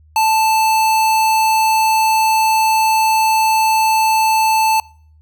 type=tone; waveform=square; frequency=880 Hz; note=A5; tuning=in tune; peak=-12 dBFS; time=0.16-4.8 s; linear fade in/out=2 ms; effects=noise-tail reverb RT60 0.5 s tail -24 dB re dry + added 77 Hz sine -45 dBFS peak until 5.21 s